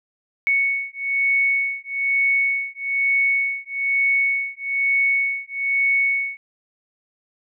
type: beating tone pair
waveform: sine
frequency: 2217 / 2218.1 Hz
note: C#7 / C#7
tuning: 0 / 0 cents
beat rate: 1.1 Hz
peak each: -21 / -21 dBFS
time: 0.47-6.37 s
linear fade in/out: 0 ms
effects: none